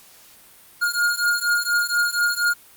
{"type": "beating tone pair", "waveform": "square", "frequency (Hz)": [1422, 1426.2], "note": ["F6", "F6"], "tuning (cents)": [31, 36], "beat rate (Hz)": 4.2, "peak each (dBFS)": [-22, -23], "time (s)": [0.81, 2.54], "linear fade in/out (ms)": 20, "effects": ["white hiss -49 dBFS RMS until 2.76 s", "Opus 48 kbps"]}